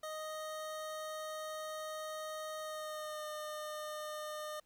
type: tone with pitch glide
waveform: 25% pulse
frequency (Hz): 622.3 to 607.7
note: D#5 to D#5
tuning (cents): 0 to -41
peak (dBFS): -37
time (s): 0.03-4.6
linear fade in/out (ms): 5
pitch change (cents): -41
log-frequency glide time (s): 2.6-3.26
effects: pink hiss -75 dBFS RMS until 4.65 s